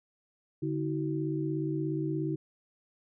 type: tone cluster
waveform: sine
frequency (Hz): 145.4 / 320.1 / 377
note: D3 / D#4 / F#4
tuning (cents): -17 / +49 / +32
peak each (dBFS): -33 / -32 / -36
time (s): 0.62-2.36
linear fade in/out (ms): 10
effects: none